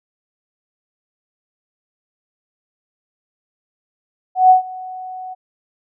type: tone with ADSR envelope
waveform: sine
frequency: 743 Hz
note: F#5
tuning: 7 cents sharp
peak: -4 dBFS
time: 4.35-5.35 s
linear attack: 150 ms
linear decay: 120 ms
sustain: -23 dB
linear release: 23 ms
effects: none